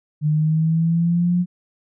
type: linear sweep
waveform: sine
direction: up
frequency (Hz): 150 to 179.3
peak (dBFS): -15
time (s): 0.21-1.46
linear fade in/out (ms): 50
effects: none